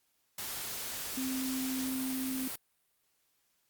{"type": "tone in noise", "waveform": "sine", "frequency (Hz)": 261.6, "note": "C4", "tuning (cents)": 0, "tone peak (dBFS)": -33, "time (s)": [1.17, 2.48], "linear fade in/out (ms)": 5, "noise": "white", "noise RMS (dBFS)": -39, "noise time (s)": [0.38, 2.56], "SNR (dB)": 3, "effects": ["white hiss -75 dBFS RMS until 3.69 s", "Opus 48 kbps"]}